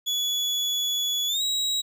35% pulse tone with pitch glide, 3403 to 3842 Hz, G#7 to B7, +41 to -48 cents, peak -22 dBFS, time 0.06-1.82 s, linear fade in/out 20 ms, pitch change +211 cents, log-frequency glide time 1.27-1.42 s, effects none

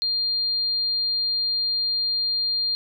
sine tone, 4200 Hz, C8, 6 cents sharp, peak -21 dBFS, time 0.02-2.75 s, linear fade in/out 0 ms, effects none

